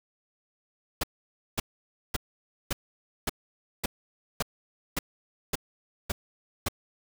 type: noise bursts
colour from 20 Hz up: pink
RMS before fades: -28 dBFS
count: 11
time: 1.01-6.685 s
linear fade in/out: 5 ms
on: 25 ms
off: 540 ms
effects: none